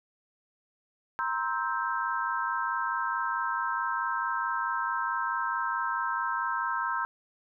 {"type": "chord", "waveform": "sine", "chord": "C dominant seventh", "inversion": "third", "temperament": "just", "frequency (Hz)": [941.9, 1046.5, 1308.1, 1569.8], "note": ["Bb5", "C6", "E6", "G6"], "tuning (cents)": [18, 0, -14, 2], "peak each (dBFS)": -33, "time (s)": [1.19, 7.05], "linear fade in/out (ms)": 0, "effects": []}